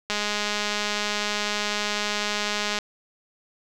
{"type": "click train", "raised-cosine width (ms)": 0.2, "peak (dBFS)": -9, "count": 560, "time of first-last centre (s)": [0.1, 2.788], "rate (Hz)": 208, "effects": []}